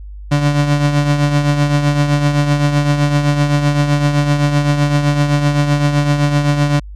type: tone with tremolo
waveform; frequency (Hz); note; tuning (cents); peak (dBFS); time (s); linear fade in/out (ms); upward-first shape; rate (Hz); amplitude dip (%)
35% pulse; 145.3; D3; -18; -7; 0.31-6.8; 10; triangle; 7.8; 60
effects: added 50 Hz sine -28 dBFS peak until 6.95 s + low-pass 7000 Hz 12 dB/octave